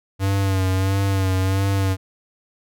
square tone with vibrato, 96.1 Hz, G2, 34 cents flat, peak -18 dBFS, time 0.19-1.97 s, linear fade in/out 50 ms, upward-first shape sine, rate 1.5 Hz, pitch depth 42 cents each way, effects none

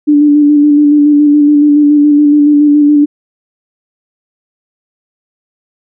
sine tone with vibrato, 293.7 Hz, D4, in tune, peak -3 dBFS, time 0.07-3.06 s, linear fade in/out 20 ms, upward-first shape square, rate 7.1 Hz, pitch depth 20 cents each way, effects none

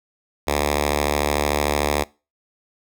5% pulse tone with notch filter, 73.42 Hz, D2, in tune, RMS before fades -21 dBFS, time 0.47-2.04 s, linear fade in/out 10 ms, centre 160 Hz, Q 0.67, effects noise-tail reverb RT60 0.3 s tail -23 dB re dry

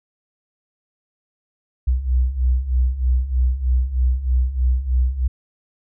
sine beating tone pair, 61 / 64.2 Hz, B1 / C2, -21 / -32 cents, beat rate 3.2 Hz, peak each -21 / -17 dBFS, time 1.87-5.28 s, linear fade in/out 10 ms, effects none

